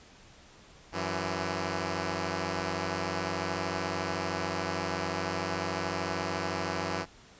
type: tone pair together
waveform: 5% pulse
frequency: 93.6 / 166.78 Hz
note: F#2 / E3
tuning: +20 / +21 cents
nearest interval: minor seventh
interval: 1001 cents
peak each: -22 dBFS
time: 0.92-7.06 s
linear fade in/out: 50 ms
effects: pink hiss -55 dBFS RMS until 7.39 s + resampled to 16000 Hz